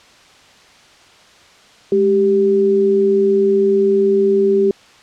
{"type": "tone pair together", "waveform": "sine", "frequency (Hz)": [207.7, 392.1], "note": ["G#3", "G4"], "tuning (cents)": [0, 0], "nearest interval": "major seventh", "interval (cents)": 1100, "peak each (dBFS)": [-19, -11], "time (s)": [1.92, 4.71], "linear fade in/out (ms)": 2, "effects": ["white hiss -46 dBFS RMS until 5.02 s", "low-pass 5000 Hz 12 dB/octave"]}